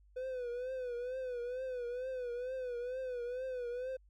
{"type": "tone with vibrato", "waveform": "triangle", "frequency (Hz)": 499.5, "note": "B4", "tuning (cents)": 20, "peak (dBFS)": -35, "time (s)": [0.16, 3.97], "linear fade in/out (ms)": 10, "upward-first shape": "triangle", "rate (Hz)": 2.2, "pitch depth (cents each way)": 93, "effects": ["added 50 Hz sine -61 dBFS peak until 4.09 s"]}